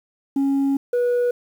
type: tone pair in turn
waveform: sine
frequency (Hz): 275.3 / 486.9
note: C#4 / B4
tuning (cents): -12 / -25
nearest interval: minor seventh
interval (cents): 987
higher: second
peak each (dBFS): -14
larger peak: neither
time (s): 0.36-0.77 / 0.93-1.31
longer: first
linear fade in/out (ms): 5
effects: tanh soft clip ceiling -16 dBFS + 8-bit